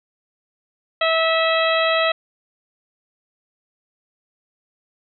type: harmonic tone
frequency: 650 Hz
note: E5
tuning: 24 cents flat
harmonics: 1 / 2 / 3 / 4 / 5 / 6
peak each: -19 / -22 / -24 / -25 / -26 / -27 dBFS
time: 1.01-2.12 s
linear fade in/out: 5 ms
effects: none